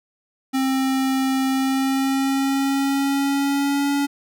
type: tone with pitch glide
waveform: square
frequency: 265.2 to 282.6 Hz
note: C4 to C#4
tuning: +23 to +34 cents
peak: -19 dBFS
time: 0.53-4.07 s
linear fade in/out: 20 ms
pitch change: +111 cents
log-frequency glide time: 1.49-3.92 s
effects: none